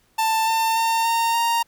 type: tone with pitch steps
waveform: 45% pulse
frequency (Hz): 888 / 898.3 / 908.8 / 919.3 / 930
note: A5 / A5 / A#5 / A#5 / A#5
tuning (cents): +16 / +36 / -44 / -24 / -4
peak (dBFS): -18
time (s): 0.18-1.63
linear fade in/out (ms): 10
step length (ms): 290
effects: pink hiss -62 dBFS RMS until 1.67 s